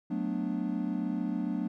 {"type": "chord", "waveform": "triangle", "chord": "B minor seventh", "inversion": "second", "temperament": "equal", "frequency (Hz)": [185, 220, 246.9, 293.7], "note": ["F#3", "A3", "B3", "D4"], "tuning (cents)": [0, 0, 0, 0], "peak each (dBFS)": -33, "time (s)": [0.1, 1.68], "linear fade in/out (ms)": 10, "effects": []}